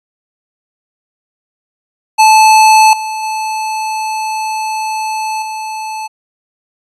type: tone with level steps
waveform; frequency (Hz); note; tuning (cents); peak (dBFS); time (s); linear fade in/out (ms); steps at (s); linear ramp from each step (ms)
square; 871; A5; -18; -4 / -18 / -16 / -20; 2.18-6.08; 20; 2.93 / 3.23 / 5.42; 2
effects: resampled to 24000 Hz